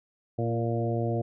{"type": "harmonic tone with a mistuned harmonic", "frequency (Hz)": 116.54, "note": "A#2", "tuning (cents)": 0, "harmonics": [1, 2, 3, 4, 5, 6], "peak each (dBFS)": [-28, -34, -33, -34, -35, -36], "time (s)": [0.38, 1.22], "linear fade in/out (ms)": 10, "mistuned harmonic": 3, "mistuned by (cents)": -16, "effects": []}